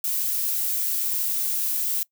violet noise, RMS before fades -25 dBFS, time 0.04-2.03 s, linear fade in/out 2 ms, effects noise-tail reverb RT60 0.1 s tail -22 dB re dry

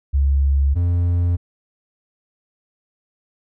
sine / triangle tone pair in turn, 69.3 / 87.31 Hz, C#2 / F2, 0 / 0 cents, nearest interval major third, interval 400 cents, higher second, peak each -13 dBFS, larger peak neither, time 0.13-0.75 / 0.75-1.37 s, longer neither, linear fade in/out 20 ms, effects none

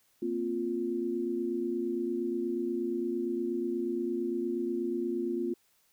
sine chord, Bb suspended second, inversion none, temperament equal, 233.1 / 261.6 / 349.2 Hz, Bb3 / C4 / F4, 0 / 0 / 0 cents, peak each -36 / -36 / -31 dBFS, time 0.22-5.54 s, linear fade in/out 5 ms, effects white hiss -69 dBFS RMS until 5.92 s

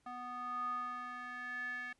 square tone with band-pass filter sweep, 246.9 Hz, B3, in tune, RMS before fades -42 dBFS, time 0.06-1.93 s, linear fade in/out 5 ms, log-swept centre 1000 to 1900 Hz, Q 8.8, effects pink hiss -75 dBFS RMS until 1.99 s + resampled to 24000 Hz

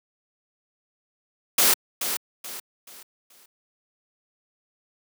white noise with echo, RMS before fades -18 dBFS, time 1.58-1.74 s, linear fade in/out 5 ms, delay 430 ms, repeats 4, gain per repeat -9 dB, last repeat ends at 3.46 s, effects high-pass 200 Hz 12 dB/octave

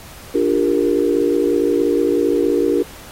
sine chord, G minor seventh, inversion second, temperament equal with one note detuned, 293.7 / 349.2 / 400 / 466.2 Hz, D4 / F4 / G4 / Bb4, 0 / 0 / +35 / 0 cents, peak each -19 dBFS, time 0.34-2.83 s, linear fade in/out 10 ms, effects pink hiss -39 dBFS RMS until 3.11 s + AAC 48 kbps

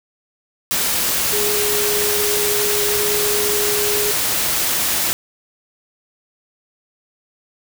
sine tone in noise, 415.3 Hz, G#4, in tune, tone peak -21 dBFS, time 1.33-4.11 s, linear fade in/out 0 ms, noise white, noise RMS -19 dBFS, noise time 0.71-5.13 s, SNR -5 dB, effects none

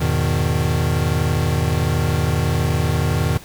square chord, E major seventh, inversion none, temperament equal, 82.41 / 103.83 / 123.47 / 155.56 Hz, E2 / G#2 / B2 / D#3, 0 / 0 / 0 / 0 cents, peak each -22 / -26 / -23 / -22 dBFS, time 0-3.38 s, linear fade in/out 10 ms, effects pink hiss -41 dBFS RMS until 3.44 s

